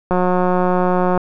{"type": "click train", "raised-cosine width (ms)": 1, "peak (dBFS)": -4, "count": 194, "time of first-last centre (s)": [0.11, 1.176], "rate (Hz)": 181, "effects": []}